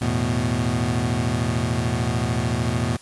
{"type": "chord", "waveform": "25% pulse", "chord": "E suspended fourth", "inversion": "none", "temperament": "equal", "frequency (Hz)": [82.41, 110, 123.47], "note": ["E2", "A2", "B2"], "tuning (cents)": [0, 0, 0], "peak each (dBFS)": [-24, -21, -20], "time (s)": [0.01, 2.97], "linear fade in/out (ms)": 10, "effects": ["white hiss -47 dBFS RMS until 3.01 s", "resampled to 24000 Hz"]}